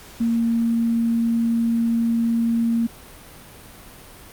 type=tone; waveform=sine; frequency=231 Hz; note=A#3; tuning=16 cents flat; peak=-17 dBFS; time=0.2-2.87 s; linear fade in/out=10 ms; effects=pink hiss -43 dBFS RMS until 4.32 s + Opus 48 kbps